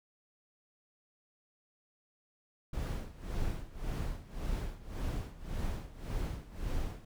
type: noise with tremolo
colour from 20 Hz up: brown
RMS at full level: -34 dBFS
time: 2.73-7.05 s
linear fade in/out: 5 ms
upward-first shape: sine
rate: 1.8 Hz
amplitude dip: 85%
effects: none